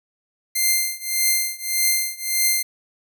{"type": "tone with tremolo", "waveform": "5% pulse", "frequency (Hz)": 2093, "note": "C7", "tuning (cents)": 0, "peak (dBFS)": -5, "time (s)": [0.55, 2.63], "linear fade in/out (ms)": 10, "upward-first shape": "triangle", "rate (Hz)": 1.7, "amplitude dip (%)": 95, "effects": []}